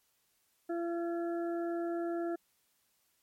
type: harmonic tone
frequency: 340.2 Hz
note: F4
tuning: 45 cents flat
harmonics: 1 / 2 / 4 / 5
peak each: -33 / -39 / -48 / -52 dBFS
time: 0.69-2.36 s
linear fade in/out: 10 ms
effects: white hiss -74 dBFS RMS until 3.22 s + MP3 64 kbps